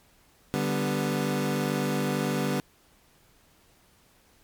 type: chord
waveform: 25% pulse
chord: G major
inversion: second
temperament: equal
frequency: 146.83 / 196 / 246.9 Hz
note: D3 / G3 / B3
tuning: 0 / 0 / 0 cents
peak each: -26 dBFS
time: 0.54-2.6 s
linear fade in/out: 0 ms
effects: pink hiss -61 dBFS RMS until 4.43 s + MP3 96 kbps